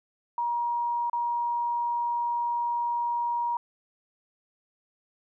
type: tone with dropouts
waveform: sine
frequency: 950 Hz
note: A#5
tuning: 33 cents sharp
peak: -25 dBFS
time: 0.38-3.57 s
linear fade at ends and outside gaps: 2 ms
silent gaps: 1.098-1.131 s
effects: none